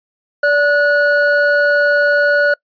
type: tone pair together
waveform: triangle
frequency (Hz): 579.8 / 1461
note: D5 / F#6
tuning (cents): -22 / -22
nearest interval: octave + major third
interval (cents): 1600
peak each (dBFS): -11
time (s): 0.43-2.54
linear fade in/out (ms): 5
effects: noise-tail reverb RT60 0.1 s tail -26 dB re dry + resampled to 11025 Hz